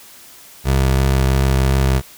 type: tone with vibrato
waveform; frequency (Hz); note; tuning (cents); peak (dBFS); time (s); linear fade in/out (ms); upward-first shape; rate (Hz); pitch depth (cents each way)
25% pulse; 66.5; C2; +29; -9; 0.64-2.02; 50; sine; 2.9; 16
effects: white hiss -42 dBFS RMS until 2.17 s